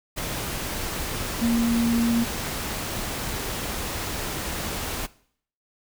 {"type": "tone in noise", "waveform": "sine", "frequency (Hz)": 233.1, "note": "A#3", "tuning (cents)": 0, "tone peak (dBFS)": -19, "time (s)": [1.41, 2.25], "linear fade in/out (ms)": 20, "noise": "pink", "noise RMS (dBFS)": -30, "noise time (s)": [0.16, 5.07], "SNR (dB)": 8, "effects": ["noise-tail reverb RT60 0.6 s tail -20 dB re dry"]}